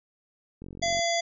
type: click train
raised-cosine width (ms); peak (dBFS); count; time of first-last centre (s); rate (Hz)
3; -29; 18; 0.62-0.992; 45.7
type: harmonic tone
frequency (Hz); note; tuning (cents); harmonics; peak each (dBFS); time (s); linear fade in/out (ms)
681; F5; -44; 1 / 3 / 5 / 7 / 9 / 10; -26 / -31 / -33 / -34 / -36 / -36; 0.82-1.21; 10
effects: none